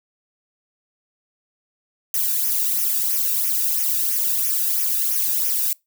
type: noise with flanger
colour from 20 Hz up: violet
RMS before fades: -21 dBFS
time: 2.14-5.73 s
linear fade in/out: 2 ms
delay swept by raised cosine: 0.24 to 0.97 ms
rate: 3 Hz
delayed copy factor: -0.7
effects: noise-tail reverb RT60 0.2 s tail -25 dB re dry